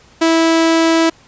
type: tone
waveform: sawtooth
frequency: 327.6 Hz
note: E4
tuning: 11 cents flat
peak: -6 dBFS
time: 0.21-1.1 s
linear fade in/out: 10 ms
effects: pink hiss -47 dBFS RMS until 1.27 s + resampled to 16000 Hz